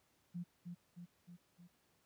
sine tone with echo, 174.61 Hz, F3, in tune, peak -40 dBFS, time 0.34-0.44 s, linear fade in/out 20 ms, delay 310 ms, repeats 4, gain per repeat -4 dB, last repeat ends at 1.68 s, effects pink hiss -75 dBFS RMS until 2.05 s + high-pass 80 Hz 12 dB/octave

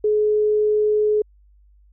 sine tone, 423.9 Hz, G#4, 35 cents sharp, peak -15 dBFS, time 0.04-1.22 s, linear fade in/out 5 ms, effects added 50 Hz sine -50 dBFS peak until 1.92 s

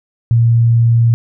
sine tone, 116.54 Hz, A#2, in tune, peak -7 dBFS, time 0.31-1.14 s, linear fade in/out 0 ms, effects none

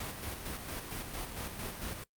pink noise with tremolo, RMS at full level -39 dBFS, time 0-2.04 s, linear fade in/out 5 ms, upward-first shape square, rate 4.4 Hz, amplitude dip 40%, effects noise-tail reverb RT60 0.1 s tail -19 dB re dry + Opus 48 kbps

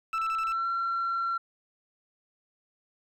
sine tone with pitch glide, 1325 to 1361.5 Hz, E6 to F6, +9 to -44 cents, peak -25 dBFS, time 0.13-1.38 s, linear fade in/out 10 ms, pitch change +47 cents, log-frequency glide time 0.42-0.68 s
triangle tone bursts, 2637 Hz, E7, in tune, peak -33 dBFS, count 5, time 0.13-0.521 s, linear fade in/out 0 ms, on 51 ms, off 34 ms
effects tanh soft clip ceiling -24 dBFS

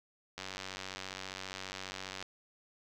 click train, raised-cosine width 0.2 ms, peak -23 dBFS, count 176, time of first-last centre 0.38-2.226 s, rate 94.8 Hz, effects none

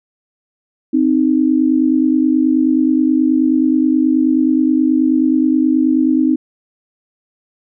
sine tone pair together, 261 / 310.4 Hz, C4 / D#4, -4 / -4 cents, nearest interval minor third, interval 300 cents, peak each -13 dBFS, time 0.93-6.36 s, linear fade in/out 10 ms, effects none

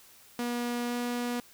sawtooth tone with pitch glide, 240.7 to 242.2 Hz, B3 to B3, -44 to -34 cents, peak -26 dBFS, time 0.39-1.4 s, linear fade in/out 2 ms, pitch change +10 cents, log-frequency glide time 0.87-0.95 s, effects white hiss -56 dBFS RMS until 1.53 s

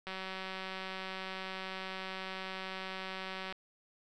click train, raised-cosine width 0.3 ms, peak -25 dBFS, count 654, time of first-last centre 0.07-3.525 s, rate 189 Hz, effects none

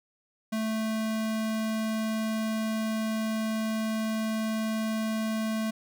square tone, 219.9 Hz, A3, 1 cent flat, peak -28 dBFS, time 0.52-5.71 s, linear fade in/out 10 ms, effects none

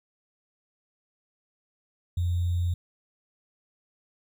sine tone with sample-and-hold, 87.6 Hz, F2, 6 cents sharp, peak -23 dBFS, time 2.17-2.74 s, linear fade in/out 5 ms, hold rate 3675 Hz, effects none

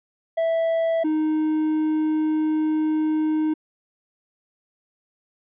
triangle tone pair in turn, 658 / 310.5 Hz, E5 / D#4, -3 / -3 cents, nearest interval octave + minor second, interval 1300 cents, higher first, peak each -17 / -17 dBFS, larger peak neither, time 0.37-1.04 / 1.04-3.54 s, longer second, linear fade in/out 10 ms, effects resampled to 8000 Hz

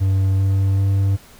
triangle tone with pitch steps, 96.2 / 97.09 / 97.99 Hz, G2 / G2 / G2, -32 / -16 / 0 cents, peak -12 dBFS, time 0-1.17 s, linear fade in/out 20 ms, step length 390 ms, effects pink hiss -46 dBFS RMS until 1.39 s

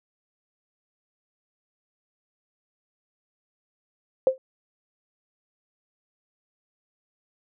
sine tone with exponential decay, 523.3 Hz, C5, in tune, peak -11 dBFS, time 4.27-4.38 s, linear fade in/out 1 ms, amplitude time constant 23 ms, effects none

